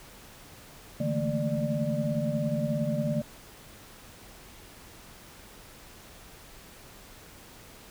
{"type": "tone cluster", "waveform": "sine", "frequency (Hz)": [145.6, 162.6, 216.6, 227.6, 593], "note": ["D3", "E3", "A3", "A#3", "D5"], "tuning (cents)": [-15, -23, -27, -41, 17], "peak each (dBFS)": [-31, -33, -35, -32, -32], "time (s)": [1, 3.22], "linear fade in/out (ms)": 5, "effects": ["pink hiss -50 dBFS RMS until 7.9 s"]}